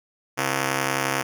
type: ring-modulated tone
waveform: 5% pulse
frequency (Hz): 200.6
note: G3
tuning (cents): +40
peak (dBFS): -8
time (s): 0.37-1.23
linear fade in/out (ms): 20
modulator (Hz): 64.9
effects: none